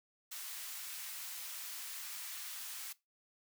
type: high-pass noise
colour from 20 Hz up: white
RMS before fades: -45 dBFS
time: 0.31-2.93 s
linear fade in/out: 10 ms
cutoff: 1200 Hz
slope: 12 dB/octave
effects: noise-tail reverb RT60 0.2 s tail -19 dB re dry